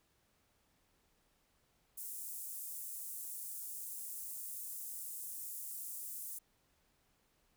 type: high-pass noise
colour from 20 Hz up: pink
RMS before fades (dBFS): -45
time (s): 1.97-6.39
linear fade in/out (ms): 10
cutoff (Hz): 8700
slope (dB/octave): 24
effects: pink hiss -75 dBFS RMS until 7.56 s